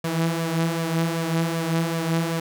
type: tone with flanger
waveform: sawtooth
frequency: 164.9 Hz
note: E3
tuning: 1 cent sharp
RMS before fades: -24 dBFS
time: 0.04-2.4 s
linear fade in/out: 5 ms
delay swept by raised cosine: 1.7 to 6.1 ms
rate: 2.6 Hz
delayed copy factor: +0.55
effects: none